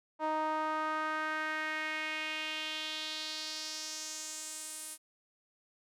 sawtooth tone with band-pass filter sweep, 311.1 Hz, D#4, in tune, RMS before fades -37 dBFS, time 0.19-4.98 s, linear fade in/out 50 ms, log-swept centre 860 to 10000 Hz, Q 2.7, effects none

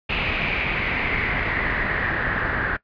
pink noise with low-pass filter sweep, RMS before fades -24 dBFS, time 0.09-2.77 s, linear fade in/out 10 ms, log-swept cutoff 2600 to 1600 Hz, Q 5.8, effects noise-tail reverb RT60 0.1 s tail -19 dB re dry + resampled to 11025 Hz

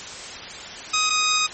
10% pulse tone pair in turn, 1256 / 1250.7 Hz, D#6 / D#6, +16 / +9 cents, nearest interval unison, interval 7 cents, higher first, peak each -10 dBFS, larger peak neither, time 0.93-1.1 / 1.1-1.47 s, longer second, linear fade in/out 10 ms, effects white hiss -35 dBFS RMS until 1.53 s + MP3 32 kbps

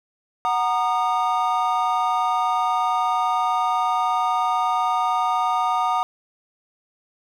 triangle chord, D# minor, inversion first, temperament equal with one note detuned, 740 / 932.3 / 1223.8 Hz, F#5 / A#5 / D#6, 0 / 0 / -29 cents, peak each -21 / -22 / -21 dBFS, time 0.45-6.03 s, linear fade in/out 0 ms, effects none

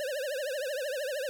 square tone with vibrato, 554.4 Hz, C#5, in tune, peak -32 dBFS, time 0-1.29 s, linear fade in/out 0 ms, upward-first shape triangle, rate 13 Hz, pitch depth 210 cents each way, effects none

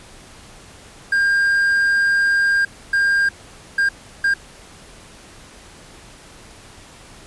triangle tone bursts at uneven times, 1604 Hz, G6, 39 cents sharp, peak -12 dBFS, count 4, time 1.12-2.65 / 2.93-3.29 / 3.78-3.89 / 4.24-4.34 s, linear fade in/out 5 ms, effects pink hiss -43 dBFS RMS until 7.26 s + resampled to 24000 Hz

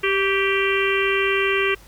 harmonic tone with a mistuned harmonic, 392 Hz, G4, in tune, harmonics 1 / 3 / 4 / 5 / 6 / 7 / 8, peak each -21 / -27 / -28 / -26 / -25 / -26 / -31 dBFS, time 0.03-1.75 s, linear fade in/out 10 ms, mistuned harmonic 3, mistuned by -30 cents, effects added 50 Hz sine -46 dBFS peak until 1.87 s + pink hiss -49 dBFS RMS until 1.87 s

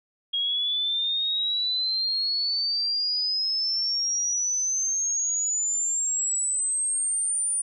sine exponential sweep, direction up, 3269 to 9397 Hz, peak -23 dBFS, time 0.33-7.62 s, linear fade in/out 10 ms, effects none

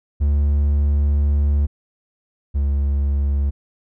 triangle tone pair in turn, 72.2 / 70.27 Hz, D2 / C#2, -29 / +24 cents, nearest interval unison, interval 47 cents, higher first, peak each -12 / -14 dBFS, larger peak first, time 0.2-1.67 / 2.54-3.51 s, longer first, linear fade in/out 20 ms, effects none

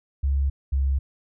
sine tone pair in turn, 69 / 67.93 Hz, C#2 / C#2, -7 / -34 cents, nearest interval unison, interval 27 cents, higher first, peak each -19 dBFS, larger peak neither, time 0.23-0.5 / 0.72-0.99 s, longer neither, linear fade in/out 10 ms, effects none

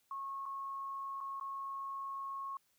sine tone with dropouts, 1093 Hz, C#6, 25 cents flat, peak -39 dBFS, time 0.11-2.57 s, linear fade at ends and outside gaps 2 ms, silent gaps 0.456-0.461 / 1.205-1.21 / 1.399-1.41 s, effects white hiss -75 dBFS RMS until 2.78 s

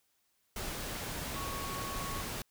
sine tone in noise, 1108.7 Hz, C#6, in tune, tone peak -41 dBFS, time 1.36-2.21 s, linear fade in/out 2 ms, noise pink, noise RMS -39 dBFS, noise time 0.56-2.42 s, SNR -5 dB, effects white hiss -75 dBFS RMS until 2.5 s

